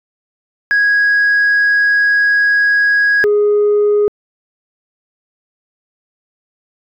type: tone pair in turn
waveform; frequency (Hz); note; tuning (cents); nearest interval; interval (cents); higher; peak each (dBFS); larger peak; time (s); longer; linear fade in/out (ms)
sine; 1655 / 414.9; G#6 / G#4; -6 / -2; 2 octaves; 2396; first; -7; neither; 0.71-3.24 / 3.24-4.08; first; 0
effects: tanh soft clip ceiling -7 dBFS